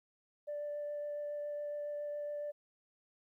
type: tone with vibrato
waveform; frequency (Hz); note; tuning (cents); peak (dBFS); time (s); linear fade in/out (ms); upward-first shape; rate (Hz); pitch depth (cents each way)
sine; 587.3; D5; 0; -36; 0.47-2.52; 20; triangle; 7.2; 9
effects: tanh soft clip ceiling -34 dBFS + 13-bit